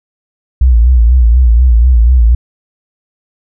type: tone with vibrato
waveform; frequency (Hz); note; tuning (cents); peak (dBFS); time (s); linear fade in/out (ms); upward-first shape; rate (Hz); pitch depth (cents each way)
sine; 60; B1; -49; -3; 0.61-2.35; 5; sine; 4.1; 120
effects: none